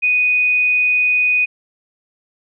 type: tone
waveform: sine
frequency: 2485 Hz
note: D#7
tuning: 3 cents flat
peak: -12 dBFS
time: 0.02-1.46 s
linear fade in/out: 20 ms
effects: none